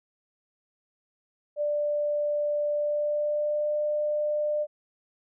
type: tone with pitch glide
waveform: sine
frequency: 590 to 598.2 Hz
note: D5 to D5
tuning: +8 to +32 cents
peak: -24 dBFS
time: 1.56-4.67 s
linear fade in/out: 50 ms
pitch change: +24 cents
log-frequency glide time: 2.73-3.75 s
effects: none